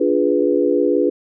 sine chord, D diminished seventh, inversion none, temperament equal with one note detuned, 290.3 / 349.2 / 415.3 / 493.9 Hz, D4 / F4 / Ab4 / Cb5, -20 / 0 / 0 / 0 cents, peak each -19 dBFS, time 0-1.1 s, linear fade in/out 10 ms, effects none

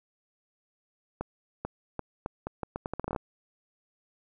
accelerating click train, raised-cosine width 1 ms, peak -18 dBFS, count 16, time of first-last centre 1.21-3.162 s, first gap 440 ms, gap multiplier 0.78, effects none

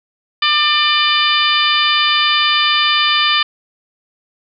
harmonic tone, 597 Hz, D5, 28 cents sharp, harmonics 2 / 3 / 4 / 5 / 6 / 7 / 8, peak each -17 / -20 / -19 / -17 / -18 / -27 / -22 dBFS, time 0.42-3.43 s, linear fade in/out 5 ms, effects none

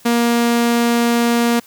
sawtooth tone, 235.9 Hz, A#3, 21 cents sharp, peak -9 dBFS, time 0.05-1.6 s, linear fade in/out 10 ms, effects white hiss -47 dBFS RMS until 1.66 s

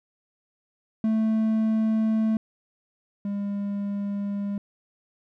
triangle tone pair in turn, 220 / 201.7 Hz, A3 / G3, 0 / +50 cents, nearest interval major second, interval 150 cents, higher first, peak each -18 / -24 dBFS, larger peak first, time 1.04-2.37 / 3.25-4.58 s, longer neither, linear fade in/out 2 ms, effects none

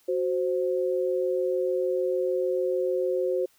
sine tone pair together, 370 / 523.3 Hz, F#4 / C5, 0 / 0 cents, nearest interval tritone, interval 600 cents, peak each -26 dBFS, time 0.08-3.46 s, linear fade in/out 10 ms, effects white hiss -63 dBFS RMS until 3.58 s

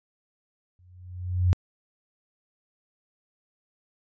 sine tone with exponential growth, 90.3 Hz, F#2, 42 cents flat, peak -15 dBFS, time 0.79-1.53 s, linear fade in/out 0 ms, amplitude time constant 160 ms, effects resampled to 16000 Hz

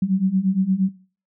sine beating tone pair, 185 / 193.6 Hz, F#3 / G3, 0 / -21 cents, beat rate 8.6 Hz, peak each -20 / -20 dBFS, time 0.02-0.89 s, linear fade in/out 5 ms, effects noise-tail reverb RT60 0.4 s tail -18 dB re dry

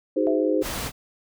sine chord, Ab dominant seventh, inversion second, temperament just, 311.5 / 373.8 / 415.3 / 519.1 Hz, Eb4 / Gb4 / Ab4 / C5, +2 / +18 / 0 / -14 cents, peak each -23 / -27 / -26 / -24 dBFS, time 0.16-0.63 s, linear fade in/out 10 ms
sine tone with exponential decay, 659.3 Hz, E5, in tune, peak -24 dBFS, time 0.27-0.7 s, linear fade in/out 0 ms, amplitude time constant 92 ms
pink noise, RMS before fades -30 dBFS, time 0.61-0.92 s, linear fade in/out 50 ms
effects none

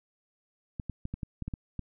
clicks, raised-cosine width 5 ms, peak -22 dBFS, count 9, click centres 0.798 / 0.897 / 1.054 / 1.14 / 1.232 / 1.423 / 1.48 / 1.538 / 1.793 s, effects none

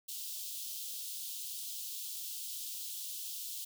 white high-pass noise, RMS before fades -42 dBFS, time 0.08-3.65 s, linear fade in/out 10 ms, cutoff 3000 Hz, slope 48 dB/octave, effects none

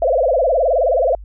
sine tone with vibrato, 587.3 Hz, D5, in tune, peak -12 dBFS, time 0.02-1.15 s, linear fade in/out 2 ms, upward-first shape sine, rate 19 Hz, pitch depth 280 cents each way, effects added 50 Hz sine -32 dBFS peak until 1.24 s

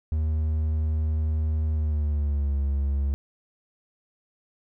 triangle tone with pitch glide, 77.78 to 69.7 Hz, D#2 to C#2, 0 to +10 cents, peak -20 dBFS, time 0.12-3.14 s, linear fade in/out 0 ms, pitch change -190 cents, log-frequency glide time 1.72-2.57 s, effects none

